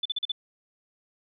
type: tone bursts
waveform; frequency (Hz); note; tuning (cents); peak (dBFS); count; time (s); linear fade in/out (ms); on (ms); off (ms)
sine; 3500; A7; -10; -25; 5; 0.03-0.319; 5; 25; 41
effects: none